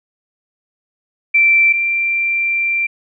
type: tone pair in turn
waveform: sine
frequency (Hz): 2342 / 2360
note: D7 / D7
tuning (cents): -5 / +8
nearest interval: unison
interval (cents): 13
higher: second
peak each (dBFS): -8 / -14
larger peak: first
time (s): 1.34-1.73 / 1.73-2.87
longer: second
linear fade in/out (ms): 10
effects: none